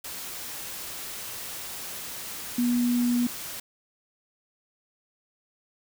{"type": "tone in noise", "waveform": "sine", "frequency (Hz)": 242.4, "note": "B3", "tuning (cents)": -32, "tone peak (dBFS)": -21, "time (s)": [2.58, 3.27], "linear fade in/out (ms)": 5, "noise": "white", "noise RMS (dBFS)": -37, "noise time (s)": [0.04, 3.6], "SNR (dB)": 13, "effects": []}